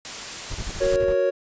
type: noise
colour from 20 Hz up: white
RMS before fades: -33 dBFS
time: 0.05-0.96 s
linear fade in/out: 0 ms
type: noise with tremolo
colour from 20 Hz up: brown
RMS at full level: -30 dBFS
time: 0.5-1.15 s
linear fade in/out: 10 ms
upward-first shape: square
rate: 12 Hz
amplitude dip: 75%
type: chord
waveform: triangle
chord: F# major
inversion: none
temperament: equal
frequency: 370 / 466.2 / 554.4 Hz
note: F#4 / A#4 / C#5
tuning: 0 / 0 / 0 cents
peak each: -23 / -24 / -18 dBFS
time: 0.8-1.31 s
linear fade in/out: 20 ms
effects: resampled to 16000 Hz